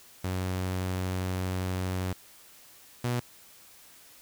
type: tone pair in turn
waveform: sawtooth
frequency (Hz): 92.5 / 121.78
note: F#2 / B2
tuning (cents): 0 / -24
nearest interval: perfect fourth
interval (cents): 476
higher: second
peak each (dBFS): -25 / -23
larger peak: second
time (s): 0.24-2.13 / 3.04-3.2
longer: first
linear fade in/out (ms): 5
effects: white hiss -54 dBFS RMS until 4.21 s